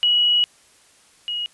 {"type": "tone pair in turn", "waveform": "sine", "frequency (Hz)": [2918, 2894], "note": ["F#7", "F#7"], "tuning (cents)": [-25, -39], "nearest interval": "unison", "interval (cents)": 14, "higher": "first", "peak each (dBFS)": [-14, -23], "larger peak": "first", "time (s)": [[0.03, 0.44], [1.28, 1.46]], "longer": "first", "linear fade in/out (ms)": 0, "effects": ["white hiss -54 dBFS RMS until 1.53 s", "resampled to 24000 Hz"]}